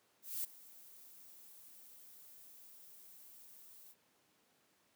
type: noise with ADSR envelope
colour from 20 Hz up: violet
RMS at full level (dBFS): -38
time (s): 0.22-3.95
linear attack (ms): 220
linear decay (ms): 12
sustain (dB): -20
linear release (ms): 47
effects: pink hiss -73 dBFS RMS until 4.95 s + high-pass 200 Hz 12 dB/octave